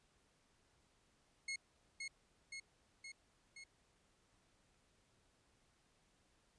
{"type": "tone with echo", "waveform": "sawtooth", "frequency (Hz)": 2167, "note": "C#7", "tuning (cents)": -40, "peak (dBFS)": -37, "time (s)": [1.48, 1.56], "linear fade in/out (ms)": 5, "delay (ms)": 520, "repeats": 4, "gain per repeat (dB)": -3, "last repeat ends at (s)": 3.64, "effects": ["pink hiss -75 dBFS RMS until 6.58 s", "resampled to 22050 Hz"]}